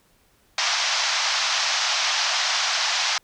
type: band-pass noise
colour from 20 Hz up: white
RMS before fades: -23 dBFS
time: 0.58-3.18 s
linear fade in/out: 2 ms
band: 660 to 6100 Hz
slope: 48 dB/octave
effects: pink hiss -61 dBFS RMS until 3.23 s